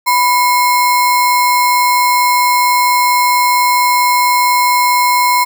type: tone with sample-and-hold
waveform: sine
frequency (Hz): 987.8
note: B5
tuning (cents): 0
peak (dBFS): -8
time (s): 0.06-5.45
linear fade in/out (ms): 20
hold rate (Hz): 3150
effects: none